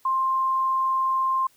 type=tone; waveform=sine; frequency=1054 Hz; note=C6; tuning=12 cents sharp; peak=-20 dBFS; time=0.05-1.47 s; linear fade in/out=5 ms; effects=white hiss -60 dBFS RMS until 1.56 s